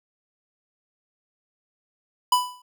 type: tone with exponential decay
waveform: square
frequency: 993 Hz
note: B5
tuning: 9 cents sharp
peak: -14 dBFS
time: 2.32-2.62 s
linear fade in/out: 5 ms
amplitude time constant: 65 ms
effects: none